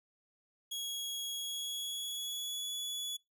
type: tone with pitch glide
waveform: sawtooth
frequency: 3322 to 3406 Hz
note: G#7 to G#7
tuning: 0 to +43 cents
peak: -34 dBFS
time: 0.71-3.17 s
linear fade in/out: 10 ms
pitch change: +43 cents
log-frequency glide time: 1.34-2.75 s
effects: noise-tail reverb RT60 0.2 s tail -24 dB re dry